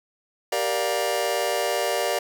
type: chord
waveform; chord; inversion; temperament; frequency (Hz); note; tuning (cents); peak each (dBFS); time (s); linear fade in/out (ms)
sawtooth; G minor seventh; none; just; 392 / 470.4 / 588 / 705.6; G4 / Bb4 / D5 / F5; 0 / +16 / +2 / +18; -26 / -24 / -22 / -24; 0.52-2.19; 5
effects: none